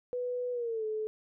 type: tone with pitch glide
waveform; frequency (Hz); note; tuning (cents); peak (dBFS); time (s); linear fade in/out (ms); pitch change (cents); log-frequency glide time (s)
sine; 493.9 to 432.5; B4 to A4; 0 to -30; -31; 0.13-1.07; 0; -230; 0.52-0.85
effects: none